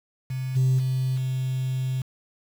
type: tone with level steps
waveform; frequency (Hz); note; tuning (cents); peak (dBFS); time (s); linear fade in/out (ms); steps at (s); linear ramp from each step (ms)
sine; 130; C3; -11; -26 / -16 / -21 / -23; 0.3-2.02; 5; 0.55 / 0.78 / 1.16; 20
effects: tanh soft clip ceiling -14 dBFS + 7-bit